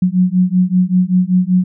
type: beating tone pair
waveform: sine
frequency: 180 / 185.2 Hz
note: F#3 / F#3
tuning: -47 / +2 cents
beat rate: 5.2 Hz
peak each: -13 / -13 dBFS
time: 0.02-1.64 s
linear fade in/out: 5 ms
effects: none